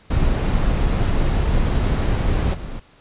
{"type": "noise with level steps", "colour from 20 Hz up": "brown", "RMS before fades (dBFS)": [-18, -29], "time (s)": [0.1, 2.8], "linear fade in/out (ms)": 10, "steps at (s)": 2.53, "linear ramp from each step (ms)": 20, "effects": ["pink hiss -52 dBFS RMS until 3 s", "resampled to 8000 Hz"]}